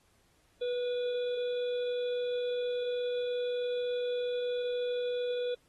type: harmonic tone with a mistuned harmonic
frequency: 491.1 Hz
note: B4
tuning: 10 cents flat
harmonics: 1 / 3 / 5 / 7 / 8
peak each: -30 / -50 / -52 / -46 / -54 dBFS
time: 0.61-5.55 s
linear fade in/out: 10 ms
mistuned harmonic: 3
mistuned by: -16 cents
effects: pink hiss -69 dBFS RMS until 5.68 s + AAC 32 kbps